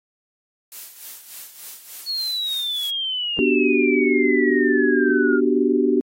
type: noise with tremolo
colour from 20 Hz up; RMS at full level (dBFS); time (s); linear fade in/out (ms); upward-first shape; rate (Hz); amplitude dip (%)
blue; -35; 0.72-2.9; 0; sine; 3.4; 65
type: exponential sweep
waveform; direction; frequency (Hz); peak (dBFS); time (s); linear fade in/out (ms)
sine; down; 4400 to 1396.9; -22; 2.05-5.41; 50
type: chord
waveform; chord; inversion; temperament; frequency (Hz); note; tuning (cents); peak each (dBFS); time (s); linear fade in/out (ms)
sine; G major seventh; first; equal; 246.9 / 293.7 / 370 / 392; B3 / D4 / F#4 / G4; 0 / 0 / 0 / 0; -21; 3.39-6.01; 0
effects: AAC 48 kbps